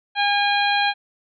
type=harmonic tone; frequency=813 Hz; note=G#5; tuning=37 cents flat; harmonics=1 / 2 / 3 / 4 / 5; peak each=-20 / -23 / -25 / -26 / -27 dBFS; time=0.15-0.94 s; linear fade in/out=50 ms; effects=none